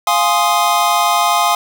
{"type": "chord", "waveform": "square", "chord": "F minor seventh", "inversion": "none", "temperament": "equal", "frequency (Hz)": [698.5, 830.6, 1046.5, 1244.5], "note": ["F5", "Ab5", "C6", "Eb6"], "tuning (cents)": [0, 0, 0, 0], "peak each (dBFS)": -18, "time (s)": [0.07, 1.55], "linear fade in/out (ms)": 2, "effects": []}